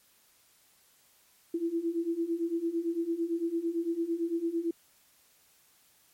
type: beating tone pair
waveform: sine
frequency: 329.6 / 338.5 Hz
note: E4 / E4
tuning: 0 / +46 cents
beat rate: 8.9 Hz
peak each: -33 / -30 dBFS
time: 1.54-4.71 s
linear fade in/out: 5 ms
effects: white hiss -64 dBFS RMS until 6.13 s + MP3 64 kbps